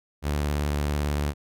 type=tone with vibrato; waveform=sawtooth; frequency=73.2 Hz; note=D2; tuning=5 cents flat; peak=-20 dBFS; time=0.22-1.34 s; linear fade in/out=50 ms; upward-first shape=sine; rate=18 Hz; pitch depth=54 cents each way; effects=none